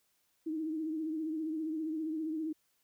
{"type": "tone with vibrato", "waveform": "sine", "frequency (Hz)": 315.2, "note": "D#4", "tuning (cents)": 23, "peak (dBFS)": -33, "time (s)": [0.46, 2.53], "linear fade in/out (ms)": 10, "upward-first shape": "triangle", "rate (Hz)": 15, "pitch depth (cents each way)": 69, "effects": ["white hiss -75 dBFS RMS until 2.83 s"]}